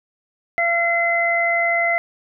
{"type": "harmonic tone", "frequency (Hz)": 683, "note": "F5", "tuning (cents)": -39, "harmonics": [1, 2, 3], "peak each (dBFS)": [-20, -30, -18], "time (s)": [0.58, 1.98], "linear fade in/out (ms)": 0, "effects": []}